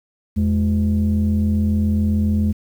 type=tone pair together; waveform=sine; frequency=83.7 / 210.9 Hz; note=E2 / G#3; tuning=+27 / +27 cents; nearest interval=octave + major third; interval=1600 cents; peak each=-16 dBFS; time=0.36-2.53 s; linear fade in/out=20 ms; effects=tanh soft clip ceiling -11 dBFS + 8-bit